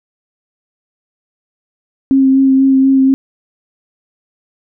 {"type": "tone with vibrato", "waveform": "sine", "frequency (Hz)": 267.5, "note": "C4", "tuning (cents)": 38, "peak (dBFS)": -6, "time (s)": [2.11, 3.14], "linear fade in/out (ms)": 0, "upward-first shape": "sine", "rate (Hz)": 4.1, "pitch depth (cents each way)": 15, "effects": []}